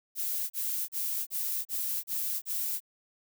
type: noise bursts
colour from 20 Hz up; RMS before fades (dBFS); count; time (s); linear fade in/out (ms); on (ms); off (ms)
violet; -32; 7; 0.15-2.804; 50; 350; 34
effects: none